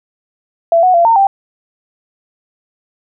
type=tone with pitch steps; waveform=sine; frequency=671 / 736 / 684 / 912 / 786 Hz; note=E5 / F#5 / F5 / A#5 / G5; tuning=+31 / -9 / -36 / -38 / +4 cents; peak=-6 dBFS; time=0.72-1.27 s; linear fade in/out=2 ms; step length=110 ms; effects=none